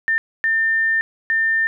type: tone bursts at uneven times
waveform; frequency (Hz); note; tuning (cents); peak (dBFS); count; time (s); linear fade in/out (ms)
sine; 1800; A6; +39; -15; 3; 0.08-0.18 / 0.44-1.01 / 1.3-1.67; 0
effects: none